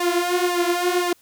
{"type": "tone with flanger", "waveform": "sawtooth", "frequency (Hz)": 353, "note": "F4", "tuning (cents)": 19, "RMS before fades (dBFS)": -21, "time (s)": [0, 1.13], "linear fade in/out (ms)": 5, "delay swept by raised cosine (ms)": [1.7, 7], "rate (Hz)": 1.9, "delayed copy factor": 0.8, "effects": ["white hiss -57 dBFS RMS until 1.21 s"]}